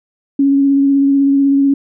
sine tone with vibrato, 277.2 Hz, C#4, in tune, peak -8 dBFS, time 0.39-1.74 s, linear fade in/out 5 ms, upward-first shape sine, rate 16 Hz, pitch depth 16 cents each way, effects none

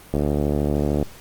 click train, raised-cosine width 2 ms, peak -8 dBFS, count 66, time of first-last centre 0.14-1.027 s, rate 73.3 Hz, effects pink hiss -45 dBFS RMS until 1.2 s + Opus 32 kbps

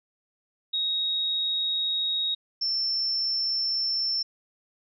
sine tone pair in turn, 3773 / 5368 Hz, A#7 / E8, +20 / +31 cents, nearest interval tritone, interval 611 cents, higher second, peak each -24 / -24 dBFS, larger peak neither, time 0.73-2.35 / 2.61-4.23 s, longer neither, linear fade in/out 10 ms, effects none

